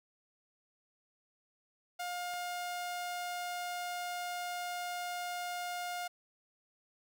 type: tone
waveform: sawtooth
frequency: 710 Hz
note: F5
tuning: 28 cents sharp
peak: -33 dBFS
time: 1.99-6.08 s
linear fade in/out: 10 ms
type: click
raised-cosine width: 0.3 ms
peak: -36 dBFS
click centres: 2.338 s
effects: none